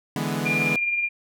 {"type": "chord", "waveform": "sawtooth", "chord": "E dominant seventh", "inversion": "third", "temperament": "equal", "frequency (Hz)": [146.83, 164.81, 207.7, 246.9], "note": ["D3", "E3", "G#3", "B3"], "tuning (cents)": [0, 0, 0, 0], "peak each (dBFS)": -26, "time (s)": [0.16, 0.76], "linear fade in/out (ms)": 2}
{"type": "tone with tremolo", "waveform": "sine", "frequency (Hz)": 2400, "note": "D7", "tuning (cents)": 37, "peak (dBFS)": -19, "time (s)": [0.45, 1.09], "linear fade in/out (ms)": 20, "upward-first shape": "triangle", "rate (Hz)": 19, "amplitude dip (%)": 50}
{"effects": []}